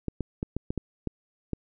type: clicks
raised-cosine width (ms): 3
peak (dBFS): -16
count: 8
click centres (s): 0.083 / 0.207 / 0.429 / 0.566 / 0.705 / 0.777 / 1.073 / 1.533
effects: none